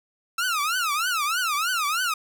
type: tone with vibrato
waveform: sawtooth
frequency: 1318.5 Hz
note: E6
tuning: in tune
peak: -19 dBFS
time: 0.38-2.14 s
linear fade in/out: 5 ms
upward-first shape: triangle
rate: 3.2 Hz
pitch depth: 270 cents each way
effects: none